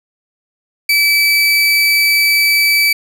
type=tone; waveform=30% pulse; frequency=2305 Hz; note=D7; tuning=33 cents flat; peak=-7 dBFS; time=0.89-2.93 s; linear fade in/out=5 ms; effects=none